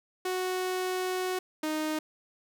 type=tone pair in turn; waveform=sawtooth; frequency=369.1 / 309.6 Hz; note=F#4 / D#4; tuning=-4 / -9 cents; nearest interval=minor third; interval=305 cents; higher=first; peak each=-25 / -25 dBFS; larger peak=neither; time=0.25-1.39 / 1.63-1.99 s; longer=first; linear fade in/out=5 ms; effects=none